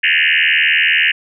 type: tone with frequency modulation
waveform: sine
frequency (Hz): 2300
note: D7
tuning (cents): -37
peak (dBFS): -10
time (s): 0.03-1.12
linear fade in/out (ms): 10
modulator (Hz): 80.7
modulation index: 7.8
effects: none